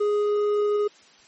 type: tone with hard clipping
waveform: sine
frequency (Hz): 415.3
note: G#4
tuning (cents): 0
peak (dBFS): -21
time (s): 0-0.88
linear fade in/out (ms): 10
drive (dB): 5
effects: white hiss -53 dBFS RMS until 1.27 s + MP3 32 kbps